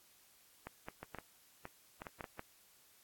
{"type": "clicks", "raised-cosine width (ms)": 0.5, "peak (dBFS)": -28, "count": 11, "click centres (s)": [0.67, 0.885, 1.03, 1.147, 1.186, 1.654, 2.019, 2.068, 2.208, 2.242, 2.394], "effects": ["white hiss -66 dBFS RMS until 3.03 s", "AAC 64 kbps"]}